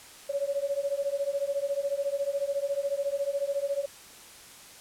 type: beating tone pair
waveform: sine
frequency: 554.4 / 568.4 Hz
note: C#5 / C#5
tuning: 0 / +43 cents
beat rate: 14 Hz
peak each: -30 dBFS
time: 0.29-3.86 s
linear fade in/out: 10 ms
effects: white hiss -49 dBFS RMS until 4.8 s + low-pass 11000 Hz 12 dB/octave